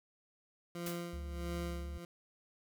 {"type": "tone with tremolo", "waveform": "20% pulse", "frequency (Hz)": 172.5, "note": "F3", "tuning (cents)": -21, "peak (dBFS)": -33, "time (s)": [0.75, 2.05], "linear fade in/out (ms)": 2, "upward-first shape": "sine", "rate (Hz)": 1.5, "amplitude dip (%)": 75}
{"type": "noise with exponential decay", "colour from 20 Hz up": "white", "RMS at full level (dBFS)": -40, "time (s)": [0.86, 1.09], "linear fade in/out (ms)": 5, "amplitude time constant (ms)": 48}
{"type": "tone with vibrato", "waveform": "triangle", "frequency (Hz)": 69.6, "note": "C#2", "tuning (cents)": 8, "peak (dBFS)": -38, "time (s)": [1.13, 1.98], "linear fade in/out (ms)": 5, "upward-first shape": "sine", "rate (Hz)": 2.7, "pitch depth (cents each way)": 35}
{"effects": []}